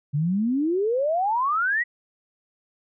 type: exponential sweep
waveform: sine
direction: up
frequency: 138.59 to 1981 Hz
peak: -20 dBFS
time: 0.13-1.84 s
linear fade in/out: 20 ms
effects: none